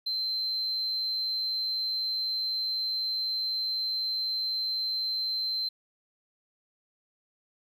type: tone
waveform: triangle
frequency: 4104 Hz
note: C8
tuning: 34 cents flat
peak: -25 dBFS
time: 0.06-5.69 s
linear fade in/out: 10 ms
effects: tanh soft clip ceiling -25 dBFS